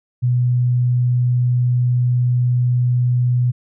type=tone; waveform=sine; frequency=123.47 Hz; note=B2; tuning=in tune; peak=-13 dBFS; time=0.22-3.52 s; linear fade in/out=20 ms; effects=none